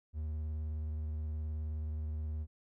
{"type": "tone with vibrato", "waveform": "triangle", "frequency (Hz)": 77, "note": "D#2", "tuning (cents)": -17, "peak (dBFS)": -33, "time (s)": [0.13, 2.47], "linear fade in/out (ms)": 50, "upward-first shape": "sine", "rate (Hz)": 19, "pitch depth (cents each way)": 31, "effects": []}